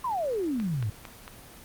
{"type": "exponential sweep", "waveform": "sine", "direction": "down", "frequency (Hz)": [1074, 96.9], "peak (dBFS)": -26, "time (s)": [0.04, 0.9], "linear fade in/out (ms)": 5}
{"type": "click train", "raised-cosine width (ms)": 0.3, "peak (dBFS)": -23, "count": 4, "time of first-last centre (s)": [0.6, 1.279], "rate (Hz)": 4.42}
{"effects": ["pink hiss -48 dBFS RMS until 1.64 s", "Opus 24 kbps"]}